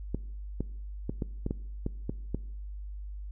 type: clicks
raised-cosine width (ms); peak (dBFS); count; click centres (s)
3; -18; 9; 0.146 / 0.606 / 1.095 / 1.222 / 1.464 / 1.509 / 1.864 / 2.095 / 2.346
effects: noise-tail reverb RT60 0.8 s tail -21 dB re dry + added 50 Hz sine -37 dBFS peak until 3.31 s